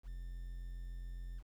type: tone with quantisation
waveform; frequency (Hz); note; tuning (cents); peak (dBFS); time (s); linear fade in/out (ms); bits
triangle; 43.65; F1; 0; -40; 0.03-1.43; 50; 11
effects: none